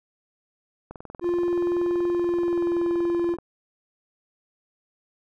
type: click train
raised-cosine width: 1 ms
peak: -24 dBFS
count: 53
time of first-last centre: 0.91-3.386 s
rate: 21 Hz
type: tone with pitch glide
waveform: triangle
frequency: 349.2 to 344.2 Hz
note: F4 to F4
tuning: 0 to -25 cents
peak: -19 dBFS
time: 1.21-3.37 s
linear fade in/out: 50 ms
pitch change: -25 cents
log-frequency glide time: 2.09-2.81 s
effects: none